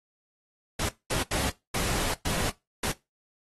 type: noise bursts at uneven times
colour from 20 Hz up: pink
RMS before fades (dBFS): -29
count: 6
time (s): 0.79-0.89 / 1.1-1.23 / 1.31-1.5 / 1.74-2.14 / 2.25-2.5 / 2.83-2.92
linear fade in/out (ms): 5
effects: noise-tail reverb RT60 0.2 s tail -18 dB re dry + AAC 32 kbps